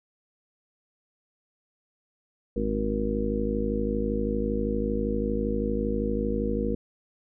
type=harmonic tone; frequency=52.6 Hz; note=G#1; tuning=23 cents sharp; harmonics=1 / 2 / 3 / 4 / 5 / 6 / 7 / 9; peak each=-31 / -39 / -42 / -30 / -32 / -38 / -34 / -30 dBFS; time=2.56-6.75 s; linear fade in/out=5 ms; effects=none